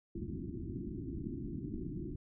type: low-pass noise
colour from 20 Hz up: white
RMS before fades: -41 dBFS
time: 0.15-2.16 s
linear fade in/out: 5 ms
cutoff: 360 Hz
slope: 96 dB/octave
effects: none